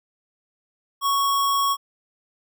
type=tone with sample-and-hold; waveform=sine; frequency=1112 Hz; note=C#6; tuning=5 cents sharp; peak=-18 dBFS; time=1.01-1.77 s; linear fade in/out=50 ms; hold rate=4410 Hz; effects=none